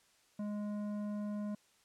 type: tone with tanh clipping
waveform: sine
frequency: 207.7 Hz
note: G#3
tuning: in tune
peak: -38 dBFS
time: 0.39-1.55 s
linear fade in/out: 5 ms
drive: 11 dB
effects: white hiss -69 dBFS RMS until 1.84 s + low-pass 9000 Hz 12 dB/octave